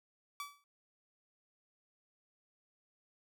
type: tone with exponential decay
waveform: sawtooth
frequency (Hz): 1150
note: D6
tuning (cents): -37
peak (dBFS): -34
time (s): 0.4-0.64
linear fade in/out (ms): 1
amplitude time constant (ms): 52
effects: none